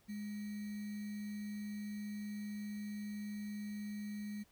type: tone with sample-and-hold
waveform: sine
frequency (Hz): 207.7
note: G#3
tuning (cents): 0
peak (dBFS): -40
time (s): 0.08-4.44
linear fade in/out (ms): 20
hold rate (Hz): 2100
effects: pink hiss -70 dBFS RMS until 4.51 s